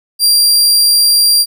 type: tone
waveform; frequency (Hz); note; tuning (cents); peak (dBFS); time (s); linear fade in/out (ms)
sawtooth; 4751; D8; +19; -4; 0.19-1.46; 50
effects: none